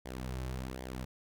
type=tone with flanger; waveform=sawtooth; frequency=64 Hz; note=C2; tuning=38 cents flat; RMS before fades=-40 dBFS; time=0.05-1.05 s; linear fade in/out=10 ms; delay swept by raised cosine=0.74 to 4.24 ms; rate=1.3 Hz; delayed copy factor=-0.65; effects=none